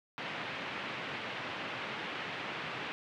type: band-pass noise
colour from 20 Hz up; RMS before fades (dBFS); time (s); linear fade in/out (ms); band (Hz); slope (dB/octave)
white; -40; 0.18-2.92; 0; 110 to 2900; 24
effects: none